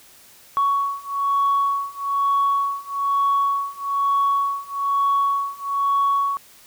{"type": "beating tone pair", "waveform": "sine", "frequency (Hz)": [1116, 1117.1], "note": ["C#6", "C#6"], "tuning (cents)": [11, 13], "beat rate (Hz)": 1.1, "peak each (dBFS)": [-21, -20], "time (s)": [0.57, 6.37], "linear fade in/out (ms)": 0, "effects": ["tanh soft clip ceiling -12 dBFS", "white hiss -49 dBFS RMS until 6.66 s"]}